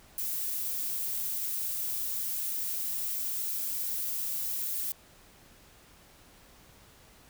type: noise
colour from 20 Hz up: violet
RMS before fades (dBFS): -33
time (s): 0.18-4.92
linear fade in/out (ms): 0
effects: pink hiss -57 dBFS RMS until 7.29 s